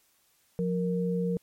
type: tone pair together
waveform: sine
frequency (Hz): 177.01 / 466.2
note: F3 / A#4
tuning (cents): +24 / 0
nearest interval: octave + perfect fourth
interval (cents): 1676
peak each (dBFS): -27 / -30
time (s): 0.59-1.37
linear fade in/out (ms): 0
effects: white hiss -67 dBFS RMS until 1.42 s + MP3 64 kbps